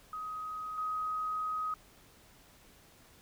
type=tone with level steps; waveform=sine; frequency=1259 Hz; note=D#6; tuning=20 cents sharp; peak=-37 / -32 dBFS; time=0.13-1.74 s; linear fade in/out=2 ms; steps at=0.78 s; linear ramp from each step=2 ms; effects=pink hiss -60 dBFS RMS until 3.21 s